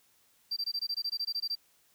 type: tone bursts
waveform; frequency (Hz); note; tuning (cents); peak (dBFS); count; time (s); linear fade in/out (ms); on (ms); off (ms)
triangle; 4699; D8; 0; -28; 14; 0.51-1.554; 10; 56; 20
effects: tanh soft clip ceiling -24 dBFS + white hiss -67 dBFS RMS until 1.94 s